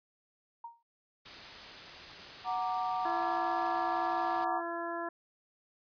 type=tone with exponential decay; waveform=sine; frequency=932.3 Hz; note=A#5; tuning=in tune; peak=-38 dBFS; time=0.64-0.83 s; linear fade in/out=5 ms; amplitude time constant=41 ms
type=noise; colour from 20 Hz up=white; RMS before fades=-46 dBFS; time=1.25-4.45 s; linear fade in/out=10 ms
type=chord; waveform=sine; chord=Gb augmented; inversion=none; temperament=equal; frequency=740 / 932.3 / 1174.7 Hz; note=Gb5 / Bb5 / D6; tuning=0 / 0 / 0 cents; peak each=-33 / -36 / -37 dBFS; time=2.44-4.62 s; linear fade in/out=50 ms
type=harmonic tone; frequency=339.3 Hz; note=F4; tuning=50 cents flat; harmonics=1 / 2 / 3 / 4 / 5; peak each=-40 / -39 / -40 / -44 / -43 dBFS; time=3.05-5.09 s; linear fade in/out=5 ms
effects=resampled to 11025 Hz